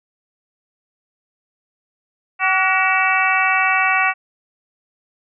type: harmonic tone with a mistuned harmonic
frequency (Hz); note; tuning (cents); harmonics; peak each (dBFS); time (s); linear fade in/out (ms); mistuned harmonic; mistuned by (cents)
380; F#4; +46; 2 / 3 / 4 / 5 / 6 / 7; -21 / -21 / -21 / -21 / -21 / -21; 2.39-4.14; 50; 4; -62
effects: none